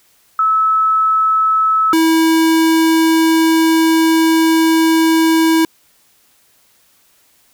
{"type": "tone pair in turn", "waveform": ["sine", "square"], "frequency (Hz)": [1300, 324.2], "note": ["E6", "E4"], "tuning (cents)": [-24, -29], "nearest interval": "2 octaves", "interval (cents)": 2405, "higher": "first", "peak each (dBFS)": -10, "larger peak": "neither", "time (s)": [[0.39, 1.93], [1.93, 5.65]], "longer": "second", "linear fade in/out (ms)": 2, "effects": ["white hiss -54 dBFS RMS until 7.53 s"]}